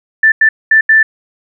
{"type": "tone bursts at uneven times", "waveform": "sine", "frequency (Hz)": 1767, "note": "A6", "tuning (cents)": 7, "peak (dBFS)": -4, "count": 4, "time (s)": [[0.23, 0.32], [0.41, 0.49], [0.71, 0.81], [0.89, 1.03]], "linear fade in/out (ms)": 5, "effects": []}